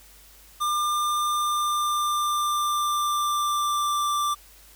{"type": "tone with pitch glide", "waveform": "square", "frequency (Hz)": [1198, 1176.7], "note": ["D6", "D6"], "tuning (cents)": [34, 3], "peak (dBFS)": -23, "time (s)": [0.6, 4.35], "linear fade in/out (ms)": 20, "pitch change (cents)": -31, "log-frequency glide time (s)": [1.32, 4.13], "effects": ["added 50 Hz sine -54 dBFS peak until 4.75 s", "white hiss -52 dBFS RMS until 4.75 s"]}